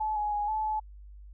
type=tone with pitch steps; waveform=sine; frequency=862 / 838 / 830 / 866 / 861 Hz; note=A5 / G#5 / G#5 / A5 / A5; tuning=-36 / +15 / -1 / -28 / -38 cents; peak=-27 dBFS; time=0-0.8 s; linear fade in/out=10 ms; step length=160 ms; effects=added 50 Hz sine -45 dBFS peak until 1.33 s